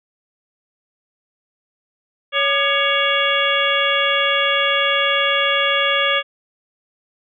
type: harmonic tone with a mistuned harmonic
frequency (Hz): 559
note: C#5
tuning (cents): +14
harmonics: 1 / 2 / 3 / 4 / 5 / 6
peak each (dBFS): -22 / -22 / -22 / -22 / -22 / -22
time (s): 2.32-6.23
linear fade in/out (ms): 50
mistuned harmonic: 2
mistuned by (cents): +130
effects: none